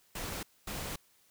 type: noise bursts at uneven times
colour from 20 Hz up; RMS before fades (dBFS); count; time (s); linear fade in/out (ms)
pink; -39; 2; 0.15-0.43 / 0.67-0.96; 5
effects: white hiss -67 dBFS RMS until 1.3 s